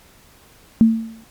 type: tone with exponential decay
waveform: sine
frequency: 224.8 Hz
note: A3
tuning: 37 cents sharp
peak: -5 dBFS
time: 0.81-1.24 s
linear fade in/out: 0 ms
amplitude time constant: 93 ms
effects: pink hiss -50 dBFS RMS until 1.3 s + MP3 96 kbps